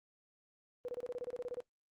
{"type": "tone bursts", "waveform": "sine", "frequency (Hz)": 492.6, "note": "B4", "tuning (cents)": -5, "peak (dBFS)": -37, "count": 13, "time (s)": [0.85, 1.604], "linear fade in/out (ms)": 0, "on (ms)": 34, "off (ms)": 26, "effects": ["noise-tail reverb RT60 0.1 s tail -22 dB re dry", "Opus 24 kbps"]}